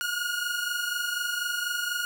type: tone pair together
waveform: sawtooth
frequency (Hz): 1427.9 / 1452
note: F6 / F#6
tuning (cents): +38 / -33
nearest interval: unison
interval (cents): 29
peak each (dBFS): -27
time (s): 0.01-2.05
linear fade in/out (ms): 0
effects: none